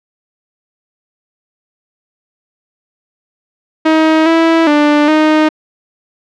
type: tone with pitch steps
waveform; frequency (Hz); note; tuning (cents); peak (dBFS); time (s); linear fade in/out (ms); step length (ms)
sawtooth; 316.5 / 328.2 / 295.6 / 309.3; D#4 / E4 / D4 / D#4; +30 / -8 / +11 / -10; -3; 3.85-5.49; 10; 410
effects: low-pass 3000 Hz 12 dB/octave